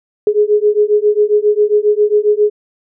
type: beating tone pair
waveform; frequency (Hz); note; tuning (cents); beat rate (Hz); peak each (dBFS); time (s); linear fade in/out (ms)
sine; 415.3 / 422.7; G#4 / G#4; 0 / +31; 7.4; -12; 0.27-2.5; 2
effects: none